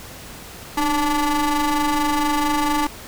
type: ring-modulated tone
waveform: 30% pulse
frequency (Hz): 288.4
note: D4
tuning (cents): -31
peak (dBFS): -12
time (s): 0.77-2.87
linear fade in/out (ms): 5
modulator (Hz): 589
effects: pink hiss -38 dBFS RMS until 3.07 s